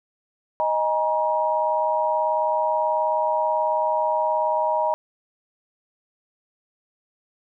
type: chord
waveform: sine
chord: D# suspended fourth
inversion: none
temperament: equal with one note detuned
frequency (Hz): 622.3 / 830.6 / 949.2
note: D#5 / G#5 / A#5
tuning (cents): 0 / 0 / +31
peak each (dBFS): -23 / -27 / -22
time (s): 0.6-4.94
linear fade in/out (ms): 0
effects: none